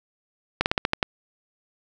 slowing click train, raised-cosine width 0.3 ms, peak -4 dBFS, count 7, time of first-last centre 0.61-1.028 s, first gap 49 ms, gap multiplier 1.14, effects none

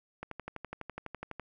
click train, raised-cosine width 0.5 ms, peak -24 dBFS, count 15, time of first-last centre 0.23-1.397 s, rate 12 Hz, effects none

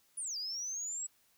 sine linear two-way sweep, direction down then up, 10080 to 4699 to 7820 Hz, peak -35 dBFS, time 0.17-1.07 s, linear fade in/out 10 ms, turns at 0.37 s, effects tanh soft clip ceiling -33 dBFS + white hiss -70 dBFS RMS until 1.37 s

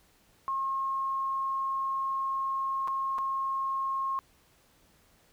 sine tone with dropouts, 1077 Hz, C6, 50 cents sharp, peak -28 dBFS, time 0.48-4.19 s, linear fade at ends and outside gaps 0 ms, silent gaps 2.875-2.881 / 3.182-3.186 s, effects pink hiss -64 dBFS RMS until 5.32 s

